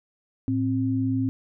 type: tone pair together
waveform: sine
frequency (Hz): 110 / 264.2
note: A2 / C4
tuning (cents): 0 / +17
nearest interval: octave + minor third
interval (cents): 1517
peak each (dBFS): -26 / -23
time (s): 0.48-1.29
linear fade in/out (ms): 0
effects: none